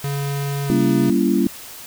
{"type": "tone with pitch glide", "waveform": "square", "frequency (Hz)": [140.8, 136], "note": ["C#3", "C#3"], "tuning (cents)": [27, -33], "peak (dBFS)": -22, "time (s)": [0.04, 1.1], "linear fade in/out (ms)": 2, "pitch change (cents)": -60, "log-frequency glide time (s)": [0.66, 0.72]}
{"type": "chord", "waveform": "sine", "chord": "G diminished seventh", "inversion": "none", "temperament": "just", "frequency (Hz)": [196, 235.2, 282.2, 338.7], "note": ["G3", "Bb3", "Db4", "Fb4"], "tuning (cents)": [0, 16, 31, 47], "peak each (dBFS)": -20, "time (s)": [0.7, 1.47], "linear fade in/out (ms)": 0}
{"effects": ["white hiss -37 dBFS RMS until 1.86 s"]}